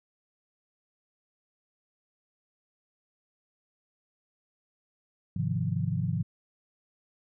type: chord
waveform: sine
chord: F minor seventh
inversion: first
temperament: equal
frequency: 103.83 / 130.81 / 155.56 / 174.61 Hz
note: Ab2 / C3 / Eb3 / F3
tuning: 0 / 0 / 0 / 0 cents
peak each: -32 dBFS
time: 5.36-6.23 s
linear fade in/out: 5 ms
effects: none